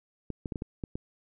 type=clicks; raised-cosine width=3 ms; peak=-21 dBFS; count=7; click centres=0.303 / 0.458 / 0.522 / 0.558 / 0.621 / 0.838 / 0.955 s; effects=none